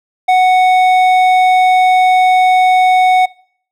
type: tone with hard clipping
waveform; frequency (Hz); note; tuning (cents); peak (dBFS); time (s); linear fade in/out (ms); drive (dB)
sine; 740; F#5; 0; -8; 0.28-3.26; 10; 8
effects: noise-tail reverb RT60 0.6 s tail -24 dB re dry